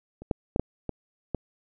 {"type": "clicks", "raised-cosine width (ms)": 2, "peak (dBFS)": [-28, -11, -11, -10, -17, -14], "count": 6, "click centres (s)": [0.22, 0.312, 0.561, 0.596, 0.893, 1.347], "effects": []}